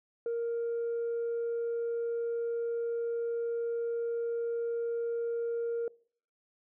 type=tone; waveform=sine; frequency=466.8 Hz; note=A#4; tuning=2 cents sharp; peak=-28 dBFS; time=0.26-5.88 s; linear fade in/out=2 ms; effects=noise-tail reverb RT60 0.5 s tail -24 dB re dry + tanh soft clip ceiling -28 dBFS